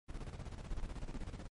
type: noise with tremolo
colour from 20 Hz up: brown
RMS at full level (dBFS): -41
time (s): 0.08-1.48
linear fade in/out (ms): 20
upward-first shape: square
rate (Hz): 16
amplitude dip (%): 65
effects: MP3 48 kbps